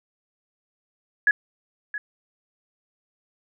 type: tone with echo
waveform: sine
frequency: 1684 Hz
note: G#6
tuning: 24 cents sharp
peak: -14 dBFS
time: 1.27-1.31 s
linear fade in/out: 2 ms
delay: 670 ms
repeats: 1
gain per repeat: -13 dB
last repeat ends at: 1.98 s
effects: none